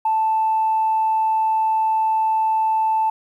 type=tone; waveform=sine; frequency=880 Hz; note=A5; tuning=in tune; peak=-15 dBFS; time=0.05-3.1 s; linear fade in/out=5 ms; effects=tanh soft clip ceiling -11 dBFS + 9-bit